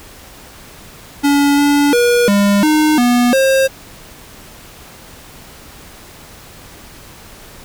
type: tone with pitch steps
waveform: square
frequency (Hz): 284.7 / 287.6 / 480.8 / 201.8 / 306.6 / 243.4 / 534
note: C#4 / D4 / B4 / G#3 / D#4 / B3 / C5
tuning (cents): +46 / -36 / -46 / -49 / -25 / -25 / +35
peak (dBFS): -10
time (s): 1.23-3.68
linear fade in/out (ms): 20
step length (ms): 350
effects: pink hiss -38 dBFS RMS until 7.64 s